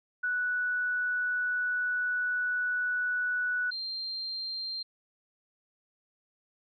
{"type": "tone pair in turn", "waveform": "sine", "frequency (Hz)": [1478, 4172], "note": ["F#6", "C8"], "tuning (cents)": [-2, -6], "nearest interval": "octave + tritone", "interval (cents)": 1796, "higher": "second", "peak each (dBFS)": [-27, -33], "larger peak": "first", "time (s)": [[0.23, 3.71], [3.71, 4.83]], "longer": "first", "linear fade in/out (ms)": 10, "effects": []}